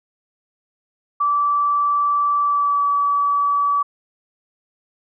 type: tone with pitch glide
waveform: sine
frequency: 1160 to 1146 Hz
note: D6 to D6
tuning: -22 to -43 cents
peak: -15 dBFS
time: 1.2-3.83 s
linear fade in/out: 10 ms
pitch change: -21 cents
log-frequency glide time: 2.41-2.85 s
effects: none